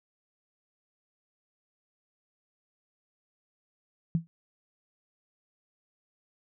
sine tone with exponential decay, 165.5 Hz, E3, 7 cents sharp, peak -19 dBFS, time 4.15-4.27 s, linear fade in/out 0 ms, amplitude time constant 24 ms, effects none

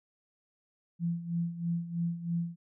sine tone with tremolo, 170 Hz, F3, 46 cents flat, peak -27 dBFS, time 0.99-2.56 s, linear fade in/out 50 ms, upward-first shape sine, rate 3.1 Hz, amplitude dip 75%, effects none

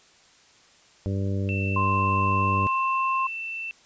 harmonic tone, 98 Hz, G2, in tune, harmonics 1 / 2 / 3 / 4 / 5 / 6, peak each -25 / -31 / -35 / -37 / -39 / -41 dBFS, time 1.06-2.67 s, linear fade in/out 0 ms
sine tone, 2675 Hz, E7, 25 cents sharp, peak -30 dBFS, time 1.49-3.71 s, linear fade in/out 0 ms
sine tone with pitch glide, 1046.5 to 1056.8 Hz, C6 to C6, 0 to +17 cents, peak -22 dBFS, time 1.76-3.27 s, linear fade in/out 5 ms, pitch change +17 cents, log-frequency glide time 2.31-2.81 s
effects white hiss -56 dBFS RMS until 3.85 s + resampled to 16000 Hz

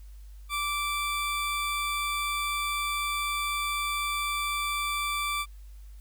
20% pulse tone, 1168 Hz, D6, 10 cents flat, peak -23 dBFS, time 0.49-5.46 s, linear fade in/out 50 ms, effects added 50 Hz sine -43 dBFS peak until 6 s + white hiss -64 dBFS RMS until 6 s

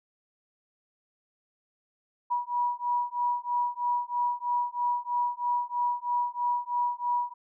sine beating tone pair, 968 / 971.1 Hz, B5 / B5, -35 / -29 cents, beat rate 3.1 Hz, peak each -29 / -29 dBFS, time 2.3-7.34 s, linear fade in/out 20 ms, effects none

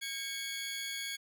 25% pulse tone cluster, 1623 / 2220 / 3361 Hz, G#6 / C#7 / G#7, -40 / +2 / +20 cents, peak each -40 / -37 / -37 dBFS, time 0.01-1.17 s, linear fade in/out 20 ms, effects none

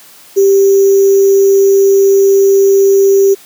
sine tone with sample-and-hold, 392 Hz, G4, in tune, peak -4 dBFS, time 0.36-3.35 s, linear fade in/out 20 ms, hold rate 6300 Hz, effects white hiss -39 dBFS RMS until 3.45 s + high-pass 150 Hz 12 dB/octave

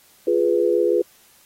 sine chord, F diminished, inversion none, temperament equal, 349.2 / 415.3 / 493.9 Hz, F4 / Ab4 / Cb5, 0 / 0 / 0 cents, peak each -20 dBFS, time 0.27-1.02 s, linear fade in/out 5 ms, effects white hiss -54 dBFS RMS until 1.45 s + AAC 48 kbps

